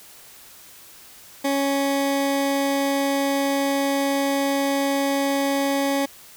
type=tone; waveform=20% pulse; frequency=277.4 Hz; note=C#4; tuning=1 cent sharp; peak=-15 dBFS; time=1.44-6.06 s; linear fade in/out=10 ms; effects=white hiss -46 dBFS RMS until 6.36 s